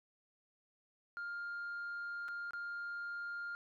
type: tone with dropouts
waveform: sine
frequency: 1404 Hz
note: F6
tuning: 9 cents sharp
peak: -38 dBFS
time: 1.17-3.55 s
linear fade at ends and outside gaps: 0 ms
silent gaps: 2.282-2.286 / 2.508-2.534 s
effects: tanh soft clip ceiling -38 dBFS